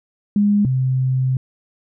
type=tone pair in turn; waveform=sine; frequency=205.1 / 129.95 Hz; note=G#3 / C3; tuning=-21 / -11 cents; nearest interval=minor sixth; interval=790 cents; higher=first; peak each=-12 / -15 dBFS; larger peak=first; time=0.36-0.65 / 0.65-1.37 s; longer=second; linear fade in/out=2 ms; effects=none